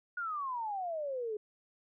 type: exponential sweep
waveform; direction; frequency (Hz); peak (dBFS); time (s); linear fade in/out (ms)
sine; down; 1465 to 413.2; -34; 0.17-1.37; 5
effects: none